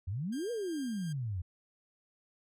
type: exponential two-way sweep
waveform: sine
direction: up then down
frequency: 83.8 to 493.9 to 83.8 Hz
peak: -33 dBFS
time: 0.07-1.42 s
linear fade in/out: 10 ms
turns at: 0.51 s
type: tone with tremolo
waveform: 10% pulse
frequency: 1601 Hz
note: G6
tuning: 36 cents sharp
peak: -39 dBFS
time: 0.32-1.13 s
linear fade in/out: 10 ms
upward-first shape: sine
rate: 2.6 Hz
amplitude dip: 35%
effects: none